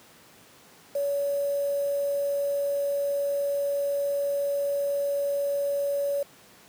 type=tone with quantisation; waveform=sine; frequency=566 Hz; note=C#5; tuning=36 cents sharp; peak=-24 dBFS; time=0.95-6.23 s; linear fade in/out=5 ms; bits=7; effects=pink hiss -53 dBFS RMS until 6.68 s + high-pass 150 Hz 12 dB/octave